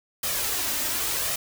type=noise with flanger; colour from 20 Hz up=white; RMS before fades=-27 dBFS; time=0.23-1.36 s; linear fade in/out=5 ms; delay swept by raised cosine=1.6 to 3.3 ms; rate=0.9 Hz; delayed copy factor=+0.5; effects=none